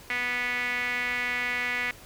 sawtooth tone with band-pass filter, 245.8 Hz, B3, 8 cents flat, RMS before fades -29 dBFS, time 0.1-1.91 s, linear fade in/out 2 ms, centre 2100 Hz, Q 5.7, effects pink hiss -49 dBFS RMS until 2.05 s

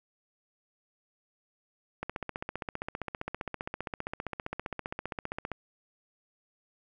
click train, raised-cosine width 0.5 ms, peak -19 dBFS, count 54, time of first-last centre 2.03-5.517 s, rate 15.2 Hz, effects none

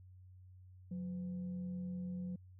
sine tone with frequency modulation, 181.5 Hz, F#3, 33 cents flat, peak -39 dBFS, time 0.91-2.36 s, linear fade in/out 5 ms, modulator 322 Hz, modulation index 0.23, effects added 92 Hz sine -55 dBFS peak until 2.59 s

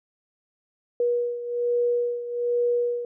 sine beating tone pair, 481.1 / 482.3 Hz, B4 / B4, -45 / -41 cents, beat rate 1.2 Hz, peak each -23 / -28 dBFS, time 1-3.05 s, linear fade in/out 2 ms, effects none

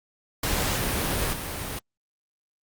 pink noise with level steps, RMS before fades -26 / -32 dBFS, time 0.43-1.79 s, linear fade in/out 5 ms, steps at 1.33 s, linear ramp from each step 2 ms, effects Opus 48 kbps

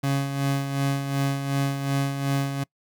30% pulse tone with tremolo, 138.59 Hz, C#3, in tune, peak -18 dBFS, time 0.03-2.64 s, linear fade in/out 10 ms, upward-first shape sine, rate 2.7 Hz, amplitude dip 55%, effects noise-tail reverb RT60 0.1 s tail -25 dB re dry

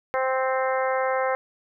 harmonic tone, 261.6 Hz, C4, in tune, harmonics 2 / 3 / 4 / 5 / 6 / 7 / 8, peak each -24 / -28 / -30 / -32 / -34 / -35 / -36 dBFS, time 0.14-1.35 s, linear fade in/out 0 ms, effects none

